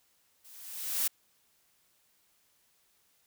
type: noise with level ramp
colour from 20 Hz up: blue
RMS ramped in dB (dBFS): -55 to -27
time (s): 0.44-1.08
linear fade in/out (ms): 10
effects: white hiss -70 dBFS RMS until 3.26 s